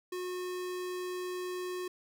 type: tone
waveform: square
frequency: 362.9 Hz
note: F#4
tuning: 34 cents flat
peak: -36 dBFS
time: 0.12-1.88 s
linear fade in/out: 5 ms
effects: none